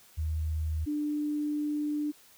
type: tone pair in turn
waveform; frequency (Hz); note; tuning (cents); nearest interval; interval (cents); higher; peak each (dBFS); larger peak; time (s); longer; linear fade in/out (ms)
sine; 78.5 / 297.2; D#2 / D4; +16 / +21; octave + major seventh; 2305; second; -28; neither; 0.17-0.86 / 0.86-2.12; second; 20
effects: white hiss -58 dBFS RMS until 2.37 s